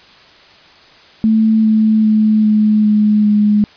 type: tone with pitch steps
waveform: sine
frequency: 220 / 217.7 / 215.5 / 213.2 / 211 / 208.9 Hz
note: A3 / A3 / A3 / G#3 / G#3 / G#3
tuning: 0 / -18 / -36 / +46 / +28 / +10 cents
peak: -8 dBFS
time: 1.24-3.64 s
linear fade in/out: 0 ms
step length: 400 ms
effects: white hiss -43 dBFS RMS until 3.76 s + resampled to 11025 Hz